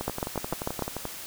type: two click trains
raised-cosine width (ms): 1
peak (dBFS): -13 / -17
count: 6 / 13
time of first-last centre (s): 0.08-0.823 / 0.01-1.053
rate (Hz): 6.73 / 11.5
effects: white hiss -40 dBFS RMS until 1.26 s